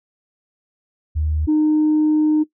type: tone pair in turn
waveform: sine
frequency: 77 / 306.5 Hz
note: D#2 / D#4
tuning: -17 / -26 cents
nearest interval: 2 octaves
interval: 2391 cents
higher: second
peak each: -17 / -11 dBFS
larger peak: second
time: 1.15-1.47 / 1.47-2.44 s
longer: second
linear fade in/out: 20 ms
effects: noise-tail reverb RT60 0.1 s tail -17 dB re dry + tanh soft clip ceiling -10 dBFS

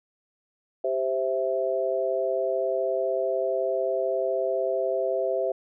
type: chord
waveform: sine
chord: C major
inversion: second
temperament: equal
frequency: 392 / 523.3 / 659.3 Hz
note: G4 / C5 / E5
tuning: 0 / 0 / 0 cents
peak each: -29 / -27 / -27 dBFS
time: 0.84-5.52 s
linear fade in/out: 5 ms
effects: none

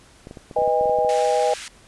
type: clicks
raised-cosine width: 2 ms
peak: -23 dBFS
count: 12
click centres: 0.271 / 0.311 / 0.372 / 0.512 / 0.587 / 0.619 / 0.677 / 0.811 / 0.857 / 0.896 / 0.987 / 1.048 s
type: chord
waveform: sine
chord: G# minor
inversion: first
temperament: equal with one note detuned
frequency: 493.9 / 622.3 / 809.8 Hz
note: B4 / D#5 / G#5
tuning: 0 / 0 / -44 cents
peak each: -21 dBFS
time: 0.56-1.54 s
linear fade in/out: 5 ms
type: band-pass noise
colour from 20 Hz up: pink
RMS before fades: -36 dBFS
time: 1.09-1.68 s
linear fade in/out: 0 ms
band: 1500 to 9700 Hz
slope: 24 dB/octave
effects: pink hiss -51 dBFS RMS until 1.87 s + resampled to 24000 Hz

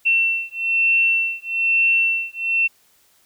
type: beating tone pair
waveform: sine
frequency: 2700 / 2701.1 Hz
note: E7 / E7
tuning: +41 / +42 cents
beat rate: 1.1 Hz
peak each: -19 dBFS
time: 0.05-2.68 s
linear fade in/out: 20 ms
effects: white hiss -58 dBFS RMS until 3.25 s

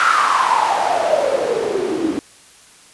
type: noise with band-pass filter sweep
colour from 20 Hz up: white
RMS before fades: -17 dBFS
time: 0-2.19 s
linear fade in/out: 0 ms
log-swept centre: 1400 to 290 Hz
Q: 9
effects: white hiss -46 dBFS RMS until 2.93 s + resampled to 24000 Hz

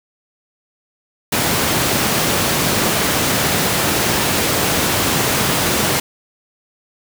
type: high-pass noise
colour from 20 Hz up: pink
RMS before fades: -17 dBFS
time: 1.32-6 s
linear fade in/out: 5 ms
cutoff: 110 Hz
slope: 12 dB/octave
effects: none

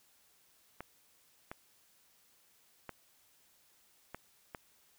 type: clicks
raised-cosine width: 0.5 ms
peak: -27 dBFS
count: 5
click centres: 0.806 / 1.515 / 2.893 / 4.146 / 4.548 s
effects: white hiss -68 dBFS RMS until 4.98 s

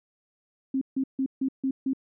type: tone bursts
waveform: sine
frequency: 266.7 Hz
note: C4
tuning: 33 cents sharp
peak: -23 dBFS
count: 6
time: 0.74-1.934 s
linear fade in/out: 5 ms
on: 74 ms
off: 150 ms
effects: none

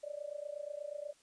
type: tone with amplitude modulation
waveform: sine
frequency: 587.3 Hz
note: D5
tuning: in tune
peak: -36 dBFS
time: 0.03-1.13 s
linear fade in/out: 10 ms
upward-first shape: sine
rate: 28.3 Hz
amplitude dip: 90%
effects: white hiss -67 dBFS RMS until 1.22 s + resampled to 22050 Hz

